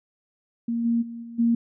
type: tone with level steps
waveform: sine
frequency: 233.1 Hz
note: A#3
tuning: in tune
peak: -23 / -19 / -33 / -36 / -17 dBFS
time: 0.68-1.55 s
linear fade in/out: 5 ms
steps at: 0.84 / 1.01 / 1.22 / 1.38 s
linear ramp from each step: 20 ms
effects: none